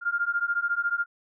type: beating tone pair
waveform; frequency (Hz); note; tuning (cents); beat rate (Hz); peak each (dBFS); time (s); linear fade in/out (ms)
sine; 1396.9 / 1410.9; F6 / F6; 0 / +17; 14; -27; 0.01-1.06; 50
effects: none